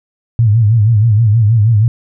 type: tone with vibrato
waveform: sine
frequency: 110 Hz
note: A2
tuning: in tune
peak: -6 dBFS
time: 0.39-1.88 s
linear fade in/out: 0 ms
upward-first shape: sine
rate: 6.3 Hz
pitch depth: 130 cents each way
effects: none